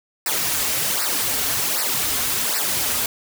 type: noise with flanger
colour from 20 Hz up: white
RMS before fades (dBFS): -22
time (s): 0.26-3.06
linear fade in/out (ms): 2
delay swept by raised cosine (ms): 0.3 to 6.1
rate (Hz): 1.3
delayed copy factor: -0.95
effects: none